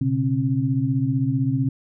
sine tone cluster, 123.2 / 138.8 / 268.2 Hz, B2 / C#3 / C4, -4 / +3 / +43 cents, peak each -23 dBFS, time 0.01-1.69 s, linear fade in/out 5 ms, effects none

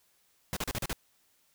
pink noise bursts, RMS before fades -33 dBFS, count 6, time 0.53-0.93 s, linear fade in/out 0 ms, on 35 ms, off 38 ms, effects white hiss -69 dBFS RMS until 1.54 s

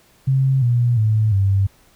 sine tone with pitch steps, 133.7 / 120.5 / 108.6 / 97.87 Hz, C3 / B2 / A2 / G2, +38 / -42 / -22 / -2 cents, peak -13 dBFS, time 0.27-1.67 s, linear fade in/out 10 ms, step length 350 ms, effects pink hiss -54 dBFS RMS until 1.95 s

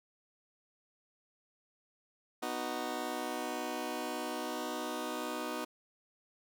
15% pulse chord, B major, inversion none, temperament just, 246.9 / 308.7 / 370.4 Hz, B3 / D#4 / F#4, 0 / -14 / +2 cents, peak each -34 / -33 / -35 dBFS, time 2.42-5.65 s, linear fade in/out 10 ms, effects none

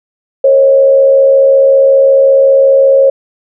sine tone with frequency modulation, 542 Hz, C#5, 39 cents flat, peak -3 dBFS, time 0.44-3.1 s, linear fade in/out 5 ms, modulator 74.6 Hz, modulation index 0.44, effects none

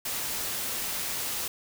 white noise, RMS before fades -32 dBFS, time 0.05-1.48 s, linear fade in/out 5 ms, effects none

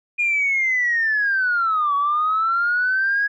sine linear two-way sweep, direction down then up, 2442 to 1124 to 1668 Hz, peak -16 dBFS, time 0.18-3.28 s, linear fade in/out 20 ms, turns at 1.95 s, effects tanh soft clip ceiling -12 dBFS

